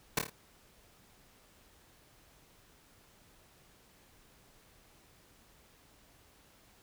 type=noise with echo; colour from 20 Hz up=pink; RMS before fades=-28 dBFS; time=0.17-0.19 s; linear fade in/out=5 ms; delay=27 ms; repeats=4; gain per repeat=-5 dB; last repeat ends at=0.298 s; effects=pink hiss -63 dBFS RMS until 6.82 s